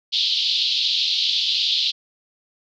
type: band-pass noise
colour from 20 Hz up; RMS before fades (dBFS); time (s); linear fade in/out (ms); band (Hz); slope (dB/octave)
white; -21; 0.12-1.92; 20; 3100 to 4400; 48
effects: none